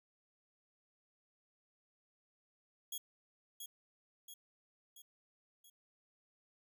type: tone with echo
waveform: 10% pulse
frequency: 3322 Hz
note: G#7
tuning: in tune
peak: -32 dBFS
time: 2.92-2.98 s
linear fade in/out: 5 ms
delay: 680 ms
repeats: 4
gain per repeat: -5 dB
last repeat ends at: 5.7 s
effects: none